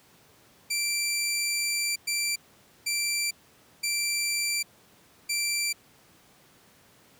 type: tone bursts at uneven times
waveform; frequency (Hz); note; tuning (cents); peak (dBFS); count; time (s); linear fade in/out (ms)
15% pulse; 2349; D7; 0; -19; 5; 0.7-1.96 / 2.07-2.36 / 2.86-3.31 / 3.83-4.63 / 5.29-5.73; 10
effects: pink hiss -58 dBFS RMS until 7.19 s + high-pass 100 Hz 12 dB/octave